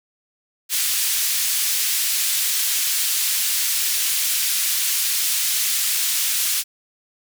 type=band-pass noise; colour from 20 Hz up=white; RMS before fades=-21 dBFS; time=0.69-6.64 s; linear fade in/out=50 ms; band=2400 to 16000 Hz; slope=12 dB/octave; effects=none